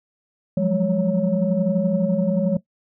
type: tone cluster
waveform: sine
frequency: 174.2 / 185.8 / 206.8 / 556 Hz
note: F3 / F#3 / G#3 / C#5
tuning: -4 / +7 / -7 / +5 cents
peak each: -22 dBFS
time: 0.57-2.57 s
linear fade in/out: 5 ms
effects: noise-tail reverb RT60 0.1 s tail -17 dB re dry + tanh soft clip ceiling -9 dBFS